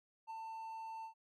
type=tone with ADSR envelope; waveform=triangle; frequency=894 Hz; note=A5; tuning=27 cents sharp; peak=-40 dBFS; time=0.27-1.14 s; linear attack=34 ms; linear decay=10 ms; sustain=-2 dB; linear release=97 ms; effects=none